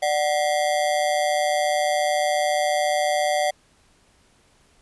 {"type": "ring-modulated tone", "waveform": "square", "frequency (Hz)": 670, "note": "E5", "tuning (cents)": 28, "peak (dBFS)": -17, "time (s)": [0.02, 3.51], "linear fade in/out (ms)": 10, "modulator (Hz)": 77.1, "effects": ["pink hiss -59 dBFS RMS until 4.81 s", "resampled to 24000 Hz"]}